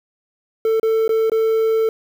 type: tone with dropouts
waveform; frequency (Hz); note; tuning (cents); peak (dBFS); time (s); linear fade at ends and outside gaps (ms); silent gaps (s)
triangle; 445; A4; +20; -12; 0.65-1.89; 2; 0.798-0.83 / 1.079-1.092 / 1.298-1.318
effects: 7-bit